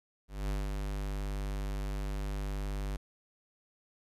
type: tone with ADSR envelope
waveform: square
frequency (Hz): 49.65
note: G1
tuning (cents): +23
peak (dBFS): -31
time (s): 0.28-2.97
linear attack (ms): 210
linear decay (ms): 190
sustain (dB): -3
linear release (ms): 11
effects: resampled to 32000 Hz + 12-bit